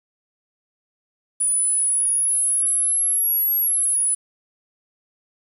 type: linear two-way sweep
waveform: sine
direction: up then down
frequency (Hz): 9820 to 11530 to 9980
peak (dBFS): -17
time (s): 1.4-4.15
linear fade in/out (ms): 10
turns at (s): 3.57
effects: 8-bit